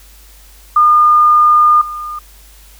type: tone with level steps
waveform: sine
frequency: 1214 Hz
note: D#6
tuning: 43 cents flat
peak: -5 / -21 dBFS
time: 0.76-2.19 s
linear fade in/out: 5 ms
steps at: 1.81 s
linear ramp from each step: 5 ms
effects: added 50 Hz sine -40 dBFS peak until 2.79 s + white hiss -44 dBFS RMS until 2.79 s